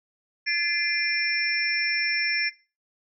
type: tone cluster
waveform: sine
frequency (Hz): 1721 / 2069 / 2394 / 5380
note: A6 / C7 / D7 / E8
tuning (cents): -39 / -20 / +33 / +34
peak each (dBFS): -28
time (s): 0.46-2.5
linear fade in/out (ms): 20
effects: noise-tail reverb RT60 0.3 s tail -17 dB re dry